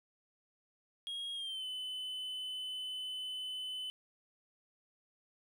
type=tone with pitch glide; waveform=triangle; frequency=3276 to 3022 Hz; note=G#7 to F#7; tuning=-24 to +36 cents; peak=-37 dBFS; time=1.07-3.9 s; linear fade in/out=0 ms; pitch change=-140 cents; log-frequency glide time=1.34-1.66 s; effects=none